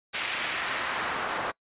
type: noise with band-pass filter sweep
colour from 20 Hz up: pink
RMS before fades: -31 dBFS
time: 0.13-1.52 s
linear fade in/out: 20 ms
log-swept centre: 2600 to 1000 Hz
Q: 1.1
effects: noise-tail reverb RT60 0.1 s tail -24 dB re dry + resampled to 8000 Hz